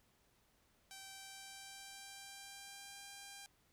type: tone with pitch glide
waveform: 5% pulse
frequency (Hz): 777 to 797.5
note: G5 to G5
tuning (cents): -16 to +30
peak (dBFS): -39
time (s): 0.91-3.46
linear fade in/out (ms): 0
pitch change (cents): +46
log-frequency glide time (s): 1.01-3
effects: pink hiss -74 dBFS RMS until 3.72 s